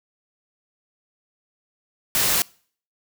white noise, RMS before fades -20 dBFS, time 2.15-2.42 s, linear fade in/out 0 ms, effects noise-tail reverb RT60 0.5 s tail -25 dB re dry

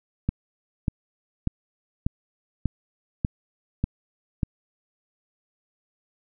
click train, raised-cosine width 5 ms, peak -10 dBFS, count 8, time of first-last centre 0.29-4.432 s, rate 1.69 Hz, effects none

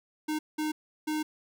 square tone bursts at uneven times, 307.3 Hz, D#4, 21 cents flat, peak -29 dBFS, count 3, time 0.28-0.39 / 0.58-0.72 / 1.07-1.23 s, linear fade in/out 10 ms, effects none

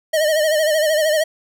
square tone with vibrato, 619 Hz, D#5, 9 cents flat, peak -15 dBFS, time 0.13-1.24 s, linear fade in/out 10 ms, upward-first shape sine, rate 13 Hz, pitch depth 68 cents each way, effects none

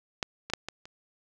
clicks, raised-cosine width 0.2 ms, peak -11 / -20 / -7 / -18 / -29 dBFS, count 5, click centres 0.228 / 0.5 / 0.536 / 0.686 / 0.855 s, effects none

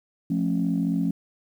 sine chord, F augmented, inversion none, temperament just, 174.61 / 218.3 / 272.8 Hz, F3 / A3 / C#4, 0 / -13 / -28 cents, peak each -24 / -27 / -25 dBFS, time 0.3-1.11 s, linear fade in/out 5 ms, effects tanh soft clip ceiling -14 dBFS + 9-bit

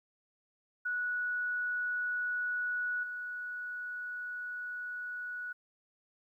sine tone with level steps, 1469 Hz, F#6, 13 cents flat, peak -31 / -37 dBFS, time 0.85-5.53 s, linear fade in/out 10 ms, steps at 3.03 s, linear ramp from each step 5 ms, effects 12-bit

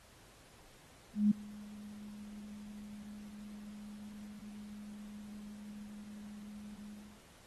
sine tone with ADSR envelope, 208.4 Hz, G#3, 6 cents sharp, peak -22 dBFS, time 1.14-7.22 s, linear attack 170 ms, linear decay 8 ms, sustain -24 dB, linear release 330 ms, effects pink hiss -61 dBFS RMS until 7.46 s + AAC 32 kbps

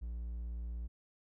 triangle tone, 58.27 Hz, A#1, in tune, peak -36 dBFS, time 0.01-0.88 s, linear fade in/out 20 ms, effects none

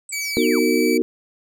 sine linear sweep, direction down, 8160 to 830.6 Hz, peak -31 dBFS, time 0.09-0.59 s, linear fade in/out 2 ms
sawtooth tone with pitch glide, 2283 to 2300 Hz, D7 to D7, -50 to -37 cents, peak -21 dBFS, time 0.12-0.98 s, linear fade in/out 10 ms, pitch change +13 cents, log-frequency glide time 0.31-0.5 s
sine chord, B major seventh, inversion none, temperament equal with one note detuned, 246.9 / 311.1 / 370 / 455.3 Hz, B3 / D#4 / F#4 / A#4, 0 / 0 / 0 / -41 cents, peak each -21 dBFS, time 0.37-1.02 s, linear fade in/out 0 ms
effects none

